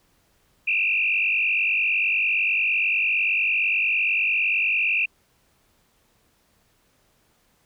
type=tone with frequency modulation; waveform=sine; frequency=2558 Hz; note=D#7; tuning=47 cents sharp; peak=-19 dBFS; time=0.67-5.06 s; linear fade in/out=10 ms; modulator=48.8 Hz; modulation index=3.6; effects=pink hiss -64 dBFS RMS until 7.65 s